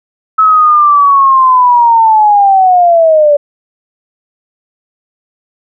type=linear sweep; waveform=sine; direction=down; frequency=1298 to 573 Hz; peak=-3 dBFS; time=0.38-3.37 s; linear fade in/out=10 ms; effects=none